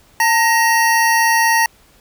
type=tone pair together; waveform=square; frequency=900 / 1884 Hz; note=A5 / A#6; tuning=+39 / +18 cents; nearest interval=octave + minor second; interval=1279 cents; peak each=-15 dBFS; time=0.2-1.66 s; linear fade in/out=2 ms; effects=pink hiss -51 dBFS RMS until 2 s